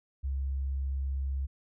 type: tone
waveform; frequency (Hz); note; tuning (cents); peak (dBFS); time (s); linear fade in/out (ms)
sine; 67.7; C#2; -40; -29; 0.23-1.47; 20
effects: none